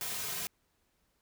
white noise with comb filter, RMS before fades -37 dBFS, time 0.01-0.47 s, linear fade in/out 0 ms, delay 3.5 ms, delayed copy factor -0.75, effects pink hiss -75 dBFS RMS until 1.21 s

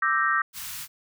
sine chord, E half-diminished seventh, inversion third, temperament equal, 1174.7 / 1318.5 / 1568 / 1864.7 Hz, D6 / E6 / G6 / Bb6, 0 / 0 / 0 / 0 cents, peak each -26 dBFS, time 0.02-0.42 s, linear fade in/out 5 ms
white band-stop noise, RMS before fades -36 dBFS, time 0.53-0.88 s, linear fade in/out 50 ms, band 190 to 940 Hz, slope 48 dB/octave
effects none

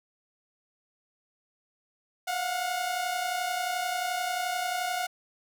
sawtooth tone pair together, 698.5 / 729.9 Hz, F5 / F#5, 0 / -24 cents, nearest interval minor second, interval 76 cents, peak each -30 / -26 dBFS, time 2.27-5.07 s, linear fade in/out 10 ms, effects none

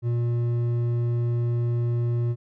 triangle tone with hard clipping, 119 Hz, A#2, 36 cents sharp, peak -23 dBFS, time 0.02-2.36 s, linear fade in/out 50 ms, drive 10 dB, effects none

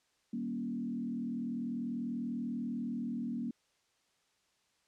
sine tone with frequency modulation, 236.5 Hz, A#3, 25 cents sharp, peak -34 dBFS, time 0.33-3.51 s, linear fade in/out 5 ms, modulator 40.3 Hz, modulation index 0.97, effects white hiss -74 dBFS RMS until 4.87 s + low-pass 7000 Hz 12 dB/octave

